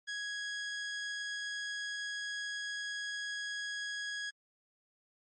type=tone; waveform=sawtooth; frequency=1661.2 Hz; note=G#6; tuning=in tune; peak=-33 dBFS; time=0.07-4.31 s; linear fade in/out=20 ms; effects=low-pass 12000 Hz 12 dB/octave + MP3 32 kbps